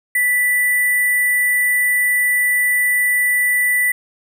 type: tone with sample-and-hold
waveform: sine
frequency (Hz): 1975.5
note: B6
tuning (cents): 0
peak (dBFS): -13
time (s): 0.15-3.92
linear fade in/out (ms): 5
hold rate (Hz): 11025
effects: none